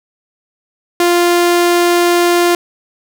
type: tone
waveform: sawtooth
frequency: 348.6 Hz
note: F4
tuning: 3 cents flat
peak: -5 dBFS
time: 1-2.55 s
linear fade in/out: 2 ms
effects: none